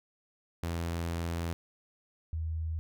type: tone pair in turn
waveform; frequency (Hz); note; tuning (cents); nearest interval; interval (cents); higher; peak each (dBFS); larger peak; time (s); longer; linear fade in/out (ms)
sawtooth / sine; 84.3 / 80.34; E2 / E2; +39 / -44; minor second; 83; first; -28 / -31; first; 0.63-1.53 / 2.33-2.79; first; 0
effects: none